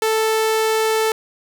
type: tone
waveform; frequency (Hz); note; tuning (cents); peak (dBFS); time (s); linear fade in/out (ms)
sawtooth; 440.4; A4; +2; -12; 0.02-1.12; 2
effects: none